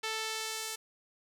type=tone with band-pass filter sweep; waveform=sawtooth; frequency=440.8 Hz; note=A4; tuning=3 cents sharp; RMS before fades=-37 dBFS; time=0.03-0.76 s; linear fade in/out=10 ms; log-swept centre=3400 to 8100 Hz; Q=0.72; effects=none